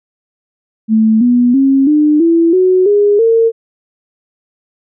sine tone with pitch steps, 220 / 244.1 / 270.9 / 300.5 / 333.5 / 370 / 410.5 / 455.5 Hz, A3 / B3 / C#4 / D4 / E4 / F#4 / G#4 / A#4, 0 / -20 / -40 / +40 / +20 / 0 / -20 / -40 cents, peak -6 dBFS, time 0.88-3.52 s, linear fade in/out 50 ms, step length 330 ms, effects none

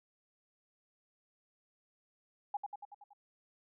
sine tone with echo, 818 Hz, G#5, 26 cents flat, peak -32 dBFS, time 2.54-2.57 s, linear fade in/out 5 ms, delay 94 ms, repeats 6, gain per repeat -4 dB, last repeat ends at 3.134 s, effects none

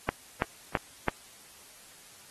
click train, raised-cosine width 0.5 ms, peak -10 dBFS, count 4, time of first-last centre 0.09-1.083 s, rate 3.02 Hz, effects white hiss -53 dBFS RMS until 2.3 s + AAC 32 kbps

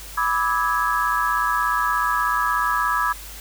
sine chord, E dominant seventh, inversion second, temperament equal with one note detuned, 987.8 / 1174.7 / 1291.4 / 1661.2 Hz, B5 / D6 / E6 / G#6, 0 / 0 / -36 / 0 cents, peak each -24 dBFS, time 0.17-3.13 s, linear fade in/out 10 ms, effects added 50 Hz sine -39 dBFS peak until 3.4 s + white hiss -39 dBFS RMS until 3.4 s

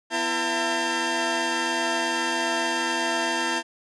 20% pulse tone cluster, 247.4 / 335.2 / 672 / 903 / 1604 Hz, B3 / E4 / E5 / A5 / G6, +3 / +29 / +33 / +45 / +39 cents, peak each -29 / -24 / -31 / -22 / -25 dBFS, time 0.1-3.63 s, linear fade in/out 50 ms, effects resampled to 22050 Hz

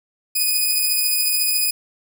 5% pulse tone pair together, 2489 / 4992 Hz, D#7 / D#8, 0 / +5 cents, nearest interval octave, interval 1205 cents, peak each -12 dBFS, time 0.35-1.71 s, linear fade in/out 10 ms, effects none

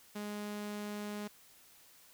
sawtooth tone, 207.7 Hz, G#3, in tune, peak -35 dBFS, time 0.15-1.28 s, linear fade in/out 10 ms, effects white hiss -61 dBFS RMS until 2.13 s

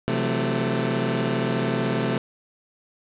20% pulse chord, F# half-diminished seventh, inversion second, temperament equal with one note detuned, 130.81 / 168.18 / 185 / 220 Hz, C3 / E3 / F#3 / A3, 0 / +35 / 0 / 0 cents, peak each -21 / -25 / -26 / -21 dBFS, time 0.08-2.18 s, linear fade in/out 0 ms, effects resampled to 8000 Hz + 7-bit

